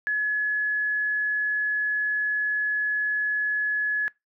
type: tone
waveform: sine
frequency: 1699 Hz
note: G#6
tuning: 39 cents sharp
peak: -22 dBFS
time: 0.07-4.08 s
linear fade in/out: 0 ms
effects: noise-tail reverb RT60 0.2 s tail -24 dB re dry